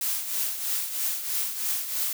blue noise with tremolo, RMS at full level -26 dBFS, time 0.01-2.13 s, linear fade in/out 2 ms, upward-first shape triangle, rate 3.1 Hz, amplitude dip 65%, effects none

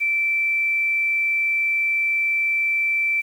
sine tone, 2333 Hz, D7, 12 cents flat, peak -18 dBFS, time 0-3.22 s, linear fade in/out 20 ms, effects 8-bit

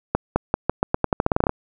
accelerating click train, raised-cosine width 1 ms, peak -3 dBFS, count 16, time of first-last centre 0.15-1.494 s, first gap 210 ms, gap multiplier 0.86, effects none

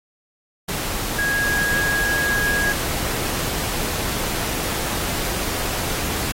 sine tone in noise, 1648 Hz, G#6, 14 cents flat, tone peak -19 dBFS, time 1.18-2.73 s, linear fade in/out 10 ms, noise pink, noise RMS -25 dBFS, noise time 0.68-6.32 s, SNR +3 dB, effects AAC 48 kbps

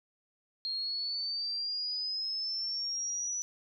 sine exponential sweep, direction up, 4216 to 5940 Hz, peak -32 dBFS, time 0.65-3.42 s, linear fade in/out 0 ms, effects none

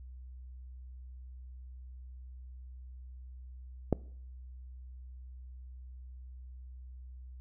click, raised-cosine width 2 ms, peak -12 dBFS, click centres 3.927 s, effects noise-tail reverb RT60 0.6 s tail -22 dB re dry + added 63 Hz sine -45 dBFS peak until 7.4 s

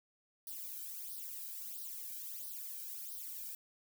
violet noise with flanger, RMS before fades -45 dBFS, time 0.47-3.55 s, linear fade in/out 2 ms, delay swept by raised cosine 0.2 to 1.3 ms, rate 1.5 Hz, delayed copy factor +0.9, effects none

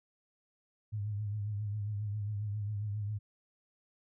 sine tone with vibrato, 104.1 Hz, G#2, 5 cents sharp, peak -33 dBFS, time 0.92-3.19 s, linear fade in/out 20 ms, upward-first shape triangle, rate 7.4 Hz, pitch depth 72 cents each way, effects none

